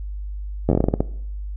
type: slowing click train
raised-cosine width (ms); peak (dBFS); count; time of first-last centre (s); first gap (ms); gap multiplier
2; -4; 11; 0.69-1.005; 11; 1.22
effects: noise-tail reverb RT60 0.7 s tail -19 dB re dry + added 50 Hz sine -27 dBFS peak until 1.56 s